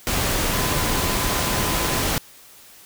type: tone in noise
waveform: sine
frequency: 1015 Hz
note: B5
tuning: 47 cents sharp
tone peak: -32 dBFS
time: 0.53-2.02 s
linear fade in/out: 0 ms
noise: pink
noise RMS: -22 dBFS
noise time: 0.07-2.18 s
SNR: -13 dB
effects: white hiss -47 dBFS RMS until 2.85 s